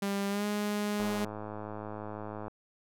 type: tone with pitch glide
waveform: sawtooth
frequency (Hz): 199.2 to 207.5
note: G3 to G#3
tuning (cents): +28 to -1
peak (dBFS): -26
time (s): 0.02-1.25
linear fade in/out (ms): 5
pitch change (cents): +71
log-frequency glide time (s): 0.29-0.45
type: click train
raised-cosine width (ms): 1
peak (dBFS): -26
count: 158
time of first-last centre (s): 1-2.481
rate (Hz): 106
effects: none